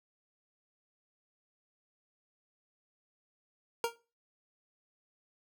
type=tone with exponential decay; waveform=25% pulse; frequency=466.2 Hz; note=A#4; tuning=in tune; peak=-22 dBFS; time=3.84-3.96 s; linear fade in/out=1 ms; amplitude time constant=25 ms; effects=noise-tail reverb RT60 0.3 s tail -17 dB re dry